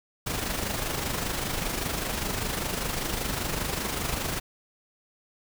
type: noise with amplitude modulation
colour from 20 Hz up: pink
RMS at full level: -28 dBFS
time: 0.26-4.4 s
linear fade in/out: 10 ms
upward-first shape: sine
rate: 25.1 Hz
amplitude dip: 50%
effects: none